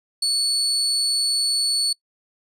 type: tone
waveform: 35% pulse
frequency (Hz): 4435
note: C#8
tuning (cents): 0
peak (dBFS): -17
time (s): 0.22-1.93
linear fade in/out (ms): 5
effects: noise-tail reverb RT60 0.1 s tail -25 dB re dry + resampled to 32000 Hz